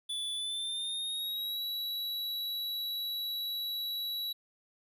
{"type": "tone with pitch glide", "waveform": "square", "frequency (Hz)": [3467, 3914], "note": ["A7", "B7"], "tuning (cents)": [-26, -16], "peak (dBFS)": -34, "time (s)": [0.09, 4.33], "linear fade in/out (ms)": 10, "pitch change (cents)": 210, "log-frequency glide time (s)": [0.35, 1.63], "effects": ["12-bit"]}